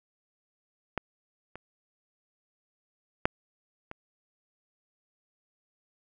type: clicks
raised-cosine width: 0.5 ms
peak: -14 / -26 / -7 / -24 dBFS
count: 4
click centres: 0.977 / 1.556 / 3.255 / 3.914 s
effects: none